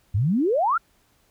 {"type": "exponential sweep", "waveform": "sine", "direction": "up", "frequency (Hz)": [89.3, 1448], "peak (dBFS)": -18, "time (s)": [0.14, 0.78], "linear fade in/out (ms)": 10, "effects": ["pink hiss -63 dBFS RMS until 1.3 s"]}